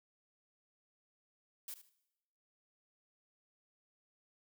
blue noise with echo, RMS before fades -45 dBFS, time 1.68-1.74 s, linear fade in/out 2 ms, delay 76 ms, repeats 2, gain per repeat -13 dB, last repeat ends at 1.892 s, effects noise-tail reverb RT60 0.9 s tail -19 dB re dry

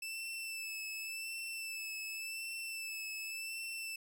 sawtooth tone with vibrato, 2642 Hz, E7, 3 cents sharp, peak -37 dBFS, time 0.02-3.96 s, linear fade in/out 5 ms, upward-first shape sine, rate 0.89 Hz, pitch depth 30 cents each way, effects none

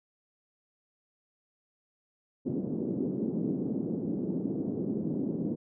pink band-pass noise, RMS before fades -32 dBFS, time 2.45-5.56 s, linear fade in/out 20 ms, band 180 to 360 Hz, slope 24 dB/octave, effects none

